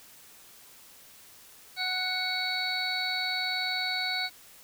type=harmonic tone with a mistuned harmonic; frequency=740 Hz; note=F#5; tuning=in tune; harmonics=1 / 2 / 3 / 5 / 6; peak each=-37 / -36 / -33 / -34 / -33 dBFS; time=1.76-4.3 s; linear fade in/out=50 ms; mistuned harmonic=5; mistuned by=+82 cents; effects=white hiss -53 dBFS RMS until 4.63 s